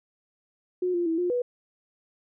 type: tone with pitch steps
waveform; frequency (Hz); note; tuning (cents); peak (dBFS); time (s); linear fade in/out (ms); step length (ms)
sine; 362.6 / 347.6 / 326.8 / 355.1 / 490; F#4 / F4 / E4 / F4 / B4; -35 / -8 / -15 / +29 / -14; -23; 0.82-1.42; 5; 120
effects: none